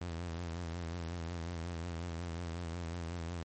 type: tone with vibrato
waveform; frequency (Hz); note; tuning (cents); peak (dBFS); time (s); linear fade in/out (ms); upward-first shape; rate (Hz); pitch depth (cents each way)
sawtooth; 85; F2; -46; -34; 0.01-3.43; 5; sine; 5.5; 67
effects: MP3 32 kbps